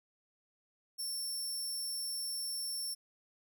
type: tone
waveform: 20% pulse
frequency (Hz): 5420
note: E8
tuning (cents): +47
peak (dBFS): -31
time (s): 0.98-2.95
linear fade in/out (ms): 20
effects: none